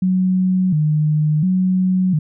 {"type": "tone with vibrato", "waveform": "sine", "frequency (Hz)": 168, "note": "E3", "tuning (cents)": 33, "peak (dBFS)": -13, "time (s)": [0.02, 2.19], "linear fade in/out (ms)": 5, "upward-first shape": "square", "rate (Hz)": 0.71, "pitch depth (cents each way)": 170, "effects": []}